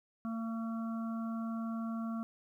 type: harmonic tone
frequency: 226.6 Hz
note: A#3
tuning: 49 cents flat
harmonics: 1 / 3 / 5 / 6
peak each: -35 / -48 / -48 / -50 dBFS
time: 0.25-2.23 s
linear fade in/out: 0 ms
effects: 12-bit